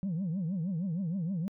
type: tone with vibrato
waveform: sine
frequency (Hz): 177.3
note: F3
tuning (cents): +26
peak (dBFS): -28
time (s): 0.03-1.48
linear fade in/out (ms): 0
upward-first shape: triangle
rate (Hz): 6.4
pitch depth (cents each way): 260
effects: tanh soft clip ceiling -28 dBFS